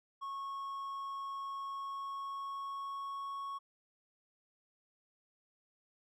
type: tone with pitch glide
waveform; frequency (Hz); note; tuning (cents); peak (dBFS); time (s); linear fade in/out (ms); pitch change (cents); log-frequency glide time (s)
triangle; 1098 to 1106.3; C#6 to C#6; -17 to -4; -37; 0.21-3.59; 20; +13; 1.59-3.36
effects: none